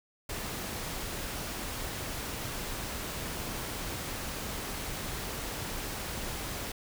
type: noise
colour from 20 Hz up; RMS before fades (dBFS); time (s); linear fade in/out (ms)
pink; -37; 0.29-6.72; 5
effects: none